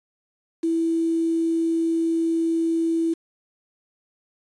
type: tone with quantisation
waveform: sine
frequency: 329.6 Hz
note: E4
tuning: in tune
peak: -19 dBFS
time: 0.63-3.14 s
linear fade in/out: 10 ms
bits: 7
effects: resampled to 22050 Hz